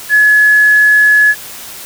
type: tone with tanh clipping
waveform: triangle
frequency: 1700 Hz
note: G#6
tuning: 40 cents sharp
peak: -4 dBFS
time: 0.09-1.35 s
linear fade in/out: 50 ms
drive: 2 dB
effects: white hiss -29 dBFS RMS until 1.85 s